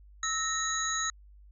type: tone cluster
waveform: sine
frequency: 1297 / 1856 / 3914 / 6670 Hz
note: E6 / A#6 / B7 / G#8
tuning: -28 / -8 / -16 / +7 cents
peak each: -34 / -35 / -36 / -32 dBFS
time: 0.23-1.1 s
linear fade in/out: 2 ms
effects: added 50 Hz sine -51 dBFS peak until 1.51 s